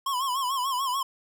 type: tone with vibrato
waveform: square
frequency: 1046.5 Hz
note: C6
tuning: in tune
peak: -26 dBFS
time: 0.06-1.03 s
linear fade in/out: 5 ms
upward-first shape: sine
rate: 6.8 Hz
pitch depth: 110 cents each way
effects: none